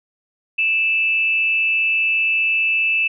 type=tone with amplitude modulation; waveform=sine; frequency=2637 Hz; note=E7; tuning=in tune; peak=-13 dBFS; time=0.58-3.08 s; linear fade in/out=10 ms; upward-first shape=sine; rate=235 Hz; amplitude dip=45%; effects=none